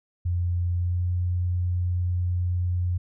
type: tone with pitch glide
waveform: sine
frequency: 87.8 to 89.08 Hz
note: F2 to F2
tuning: +10 to +35 cents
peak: -22 dBFS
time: 0.25-2.98 s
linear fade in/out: 10 ms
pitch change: +25 cents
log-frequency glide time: 0.73-1.06 s
effects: none